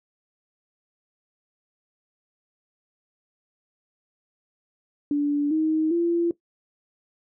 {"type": "tone with pitch steps", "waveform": "sine", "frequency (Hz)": [290, 314.4, 340.9], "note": ["D4", "D#4", "F4"], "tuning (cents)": [-22, 18, -42], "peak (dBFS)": -19, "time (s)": [5.11, 6.31], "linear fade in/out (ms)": 2, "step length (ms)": 400, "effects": ["noise-tail reverb RT60 0.1 s tail -17 dB re dry"]}